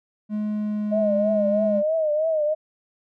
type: tone with pitch glide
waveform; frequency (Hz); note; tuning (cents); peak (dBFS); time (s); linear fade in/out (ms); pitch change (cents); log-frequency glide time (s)
triangle; 211.3 to 208; G#3 to G#3; +30 to +3; -21; 0.29-1.83; 50; -27; 0.5-1.41
type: tone with vibrato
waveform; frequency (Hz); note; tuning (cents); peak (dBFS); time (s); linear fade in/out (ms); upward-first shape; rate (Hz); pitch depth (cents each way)
sine; 622; D#5; -1; -19; 0.91-2.55; 20; triangle; 3.1; 95
effects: none